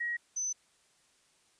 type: tone pair in turn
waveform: sine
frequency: 1900 / 6065 Hz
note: A#6 / F#8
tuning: +33 / +42 cents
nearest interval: octave + minor sixth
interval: 2009 cents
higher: second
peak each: -31 / -31 dBFS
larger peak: neither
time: 0-0.17 / 0.36-0.53 s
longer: neither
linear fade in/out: 10 ms
effects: white hiss -68 dBFS RMS until 1.59 s + resampled to 22050 Hz